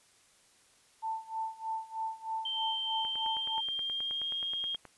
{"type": "tone with tremolo", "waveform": "sine", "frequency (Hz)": 889, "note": "A5", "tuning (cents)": 18, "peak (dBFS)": -31, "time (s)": [1.02, 3.61], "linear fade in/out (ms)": 20, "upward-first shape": "sine", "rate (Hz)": 3.2, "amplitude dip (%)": 90}
{"type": "tone with pitch glide", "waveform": "sine", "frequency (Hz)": [3129, 3237], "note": ["G7", "G#7"], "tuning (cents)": [-4, -45], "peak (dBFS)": -32, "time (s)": [2.45, 4.76], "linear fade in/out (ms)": 5, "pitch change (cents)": 59, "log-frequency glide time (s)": [3.08, 4.33]}
{"type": "click train", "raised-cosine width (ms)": 0.5, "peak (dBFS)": -32, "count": 18, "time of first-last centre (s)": [3.05, 4.853], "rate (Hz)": 9.43}
{"effects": ["white hiss -64 dBFS RMS until 4.97 s", "resampled to 24000 Hz"]}